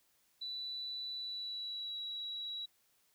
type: tone with pitch glide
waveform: sine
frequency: 3969 to 3892 Hz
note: B7 to B7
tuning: +8 to -26 cents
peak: -39 dBFS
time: 0.41-2.66 s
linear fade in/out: 10 ms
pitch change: -34 cents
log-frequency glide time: 1.15-2.02 s
effects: white hiss -73 dBFS RMS until 3.14 s